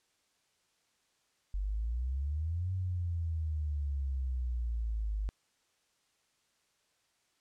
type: exponential two-way sweep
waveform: sine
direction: up then down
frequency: 46.64 to 94.2 to 50.1 Hz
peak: -31 dBFS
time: 1.54-5.29 s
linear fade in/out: 0 ms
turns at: 2.73 s
effects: white hiss -74 dBFS RMS until 7.4 s + low-pass 8000 Hz 12 dB/octave